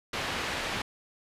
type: low-pass noise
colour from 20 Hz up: white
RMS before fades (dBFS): -33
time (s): 0.13-0.82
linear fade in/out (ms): 5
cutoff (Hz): 2800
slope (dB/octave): 12
effects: resampled to 32000 Hz